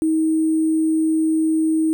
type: tone with sample-and-hold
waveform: sine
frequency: 317.2 Hz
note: D#4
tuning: 33 cents sharp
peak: -15 dBFS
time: 0.02-1.93 s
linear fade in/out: 0 ms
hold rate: 8820 Hz
effects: none